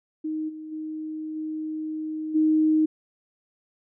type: tone with level steps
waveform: sine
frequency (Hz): 311.8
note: D#4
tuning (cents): +4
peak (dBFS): -26 / -35 / -30 / -28 / -17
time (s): 0.24-2.86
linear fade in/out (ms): 10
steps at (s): 0.48 / 0.71 / 1.35 / 2.34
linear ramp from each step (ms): 20
effects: none